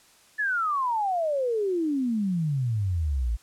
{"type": "exponential sweep", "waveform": "sine", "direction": "down", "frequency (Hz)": [1760, 53.4], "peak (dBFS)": -23, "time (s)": [0.38, 3.37], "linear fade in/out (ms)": 20, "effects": ["white hiss -57 dBFS RMS until 3.42 s", "low-pass 10000 Hz 12 dB/octave"]}